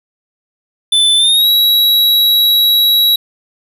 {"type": "tone with pitch glide", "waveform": "square", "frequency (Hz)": [3516, 3879], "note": ["A7", "B7"], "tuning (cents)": [-2, -32], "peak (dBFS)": -8, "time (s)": [0.92, 3.16], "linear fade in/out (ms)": 5, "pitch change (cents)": 170, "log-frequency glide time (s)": [1.17, 1.48], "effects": []}